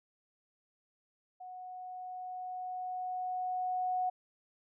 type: tone with level ramp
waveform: sine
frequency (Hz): 735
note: F#5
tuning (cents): -12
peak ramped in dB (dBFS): -44 to -29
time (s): 1.4-4.1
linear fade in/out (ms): 10
effects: none